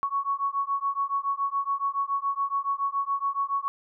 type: beating tone pair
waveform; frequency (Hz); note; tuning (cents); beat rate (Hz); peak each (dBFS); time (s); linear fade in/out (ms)
sine; 1108.7 / 1115.8; C#6 / C#6; 0 / +11; 7.1; -28; 0.03-3.68; 0
effects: none